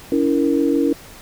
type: chord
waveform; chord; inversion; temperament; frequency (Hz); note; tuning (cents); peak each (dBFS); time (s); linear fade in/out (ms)
sine; A# diminished; first; equal with one note detuned; 283.3 / 329.6 / 466.2; C#4 / E4 / A#4; +38 / 0 / 0; -17 / -19 / -21; 0.12-0.93; 2
effects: pink hiss -41 dBFS RMS until 1.21 s